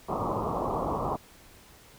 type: low-pass noise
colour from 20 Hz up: white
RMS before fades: -30 dBFS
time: 0.08-1.17 s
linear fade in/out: 20 ms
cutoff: 1200 Hz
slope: 96 dB/octave
effects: pink hiss -54 dBFS RMS until 1.98 s